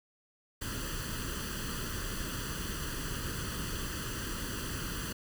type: noise with comb filter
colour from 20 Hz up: pink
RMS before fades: -37 dBFS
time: 0.61-5.13 s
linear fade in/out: 10 ms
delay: 0.66 ms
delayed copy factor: +0.8
effects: none